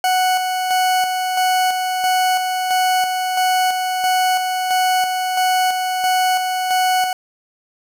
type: tone with tremolo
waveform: 40% pulse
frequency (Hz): 740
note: F#5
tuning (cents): 0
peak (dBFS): -13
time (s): 0.04-7.13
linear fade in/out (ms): 2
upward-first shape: square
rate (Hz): 1.5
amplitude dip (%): 40
effects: none